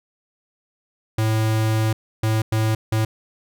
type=tone bursts at uneven times; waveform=square; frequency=110 Hz; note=A2; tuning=in tune; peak=-18 dBFS; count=4; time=1.18-1.93 / 2.23-2.42 / 2.52-2.75 / 2.92-3.05 s; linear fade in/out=5 ms; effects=none